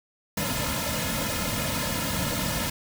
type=noise with comb filter; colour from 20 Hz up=pink; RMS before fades=-28 dBFS; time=0.37-2.7 s; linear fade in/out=5 ms; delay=2.6 ms; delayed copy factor=-1; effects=none

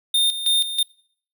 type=tone with tremolo; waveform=square; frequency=3635 Hz; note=A#7; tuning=44 cents flat; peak=-16 dBFS; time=0.14-0.83 s; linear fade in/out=5 ms; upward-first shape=square; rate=3.1 Hz; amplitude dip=70%; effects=noise-tail reverb RT60 0.6 s tail -25 dB re dry

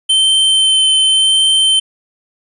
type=tone with vibrato; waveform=square; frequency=3093 Hz; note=G7; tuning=24 cents flat; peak=-9 dBFS; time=0.09-1.8 s; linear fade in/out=10 ms; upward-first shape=sine; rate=0.9 Hz; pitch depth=10 cents each way; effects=resampled to 24000 Hz

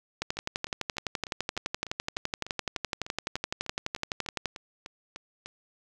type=two click trains; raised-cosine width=0.2 ms; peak=-12 / -23 dBFS; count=51 / 18; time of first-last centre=0.22-4.457 / 0.37-5.46 s; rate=11.8 / 3.34 Hz; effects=none

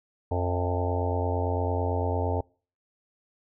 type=harmonic tone with a mistuned harmonic; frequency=88.9 Hz; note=F2; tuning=31 cents sharp; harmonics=1 / 3 / 4 / 5 / 6 / 7 / 8 / 9 / 10; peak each=-27 / -35 / -39 / -32 / -36 / -35 / -38 / -36 / -36 dBFS; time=0.31-2.41 s; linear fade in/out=5 ms; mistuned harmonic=8; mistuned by=-69 cents; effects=noise-tail reverb RT60 0.4 s tail -25 dB re dry

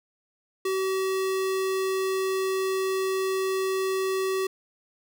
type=tone; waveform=square; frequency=380.9 Hz; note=G4; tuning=50 cents flat; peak=-25 dBFS; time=0.65-4.47 s; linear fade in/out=5 ms; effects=none

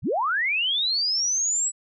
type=linear sweep; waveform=sine; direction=up; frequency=56.6 to 7902 Hz; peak=-21 dBFS; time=0.02-1.72 s; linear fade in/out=50 ms; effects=none

